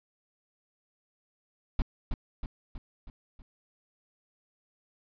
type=noise with echo; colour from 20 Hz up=brown; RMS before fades=-24 dBFS; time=1.79-1.82 s; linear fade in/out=2 ms; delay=320 ms; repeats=5; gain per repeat=-5 dB; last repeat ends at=3.42 s; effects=resampled to 11025 Hz